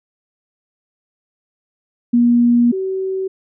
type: tone pair in turn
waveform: sine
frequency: 239.1 / 380.5 Hz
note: A#3 / F#4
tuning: +44 / +48 cents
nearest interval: minor sixth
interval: 804 cents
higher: second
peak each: -9 / -18 dBFS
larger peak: first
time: 2.13-2.72 / 2.72-3.28 s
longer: first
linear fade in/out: 10 ms
effects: none